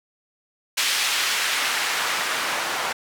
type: noise with band-pass filter sweep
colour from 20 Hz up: white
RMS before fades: -24 dBFS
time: 0.77-2.93 s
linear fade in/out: 10 ms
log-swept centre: 2800 to 960 Hz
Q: 0.84
effects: none